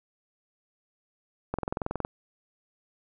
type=click train; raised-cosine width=1 ms; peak=-15 dBFS; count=12; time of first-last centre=1.54-2.049 s; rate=21.6 Hz; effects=none